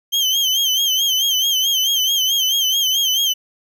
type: tone with vibrato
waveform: 35% pulse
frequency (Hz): 3136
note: G7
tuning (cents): 0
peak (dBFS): -13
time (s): 0.12-3.34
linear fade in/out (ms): 20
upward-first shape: sine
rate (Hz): 4.6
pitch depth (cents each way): 78
effects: none